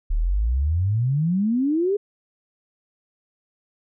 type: exponential sweep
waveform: sine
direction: up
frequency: 35.36 to 420.8 Hz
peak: -18 dBFS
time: 0.1-1.97 s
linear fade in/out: 10 ms
effects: none